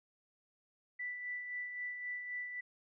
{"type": "tone with tremolo", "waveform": "sine", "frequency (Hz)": 1975.5, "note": "B6", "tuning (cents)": 0, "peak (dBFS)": -37, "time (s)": [0.99, 2.61], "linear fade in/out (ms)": 10, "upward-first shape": "sine", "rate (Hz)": 3.8, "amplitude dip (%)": 45, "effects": []}